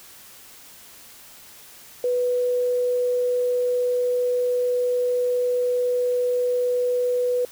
sine tone, 493.7 Hz, B4, 1 cent flat, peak -19 dBFS, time 2.04-7.45 s, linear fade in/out 2 ms, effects white hiss -46 dBFS RMS until 7.51 s

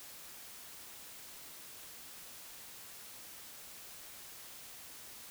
silence, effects white hiss -51 dBFS RMS until 5.3 s

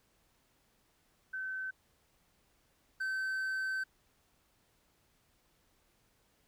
sine / triangle tone pair in turn, 1532 / 1539.6 Hz, G6 / G6, -40 / -32 cents, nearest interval unison, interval 8 cents, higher second, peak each -36 / -31 dBFS, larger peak second, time 1.33-1.71 / 3-3.84 s, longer second, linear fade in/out 10 ms, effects pink hiss -72 dBFS RMS until 6.47 s

